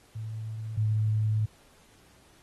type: tone pair in turn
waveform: sine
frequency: 110 / 107.92 Hz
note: A2 / A2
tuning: 0 / -33 cents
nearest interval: unison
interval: 33 cents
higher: first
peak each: -33 / -23 dBFS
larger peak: second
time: 0.15-0.77 / 0.77-1.46 s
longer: second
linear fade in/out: 10 ms
effects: pink hiss -60 dBFS RMS until 2.42 s + AAC 32 kbps